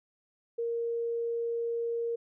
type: tone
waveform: sine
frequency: 466.2 Hz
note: A#4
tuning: in tune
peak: -29 dBFS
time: 0.58-2.16 s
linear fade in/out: 10 ms
effects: none